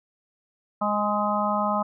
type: harmonic tone with a mistuned harmonic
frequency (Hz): 207.7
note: G#3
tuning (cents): 0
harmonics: 1 / 3 / 4 / 5 / 6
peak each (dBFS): -28 / -28 / -28 / -28 / -28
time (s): 0.81-1.83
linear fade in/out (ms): 10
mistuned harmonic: 6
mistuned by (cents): +18
effects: none